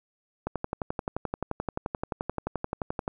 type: click train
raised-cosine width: 1 ms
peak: -15 dBFS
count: 31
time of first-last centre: 0.47-3.079 s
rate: 11.5 Hz
effects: none